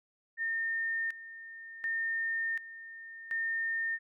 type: tone with tremolo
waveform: sine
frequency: 1820 Hz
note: A#6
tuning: 42 cents flat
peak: -30 dBFS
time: 0.37-3.99 s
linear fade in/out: 50 ms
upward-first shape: square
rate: 0.68 Hz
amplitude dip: 80%
effects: none